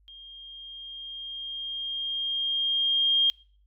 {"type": "tone with level ramp", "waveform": "sine", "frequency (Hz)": 3219, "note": "G7", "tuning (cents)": 45, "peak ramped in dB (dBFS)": [-44, -18], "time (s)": [0.08, 3.3], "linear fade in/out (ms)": 0, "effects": ["noise-tail reverb RT60 0.5 s tail -26 dB re dry", "added 50 Hz sine -59 dBFS peak until 3.66 s"]}